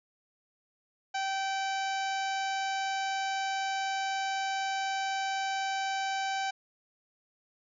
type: harmonic tone with a mistuned harmonic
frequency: 776 Hz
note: G5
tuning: 18 cents flat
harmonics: 1 / 2 / 3 / 4 / 5 / 6 / 7 / 8 / 9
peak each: -31 / -37 / -41 / -43 / -45 / -47 / -48 / -49 / -50 dBFS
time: 1.14-6.51 s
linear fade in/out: 10 ms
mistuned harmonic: 4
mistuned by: -39 cents
effects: none